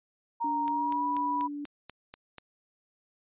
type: tone with pitch glide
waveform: sine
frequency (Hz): 932.3 to 980.3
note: A#5 to B5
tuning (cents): 0 to -13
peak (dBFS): -27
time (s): 0.4-1.48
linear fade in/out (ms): 20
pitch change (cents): +87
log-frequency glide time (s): 0.67-1.05
type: tone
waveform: sine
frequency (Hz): 290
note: D4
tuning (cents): -22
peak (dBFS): -34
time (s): 0.44-1.65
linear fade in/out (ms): 5
type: click train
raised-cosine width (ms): 0.2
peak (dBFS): -25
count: 8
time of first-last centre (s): 0.68-2.383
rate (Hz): 4.11
effects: resampled to 8000 Hz